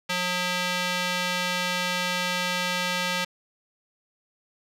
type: tone with band-pass filter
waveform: square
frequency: 180 Hz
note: F#3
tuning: 47 cents flat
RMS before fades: -27 dBFS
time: 0.09-3.25 s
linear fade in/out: 10 ms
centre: 3100 Hz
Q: 0.85
effects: none